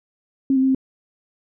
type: tone with pitch steps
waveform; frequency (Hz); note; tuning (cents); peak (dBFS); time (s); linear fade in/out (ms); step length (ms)
sine; 269.5 / 261.9 / 265.5 / 263.8; C#4 / C4 / C4 / C4; -49 / +2 / +25 / +14; -14; 0.5-0.748; 2; 62
effects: none